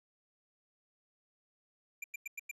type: tone bursts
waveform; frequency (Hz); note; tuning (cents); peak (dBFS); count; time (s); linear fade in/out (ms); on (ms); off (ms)
square; 2378; D7; +21; -39; 5; 2.02-2.513; 5; 21; 97
effects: resampled to 32000 Hz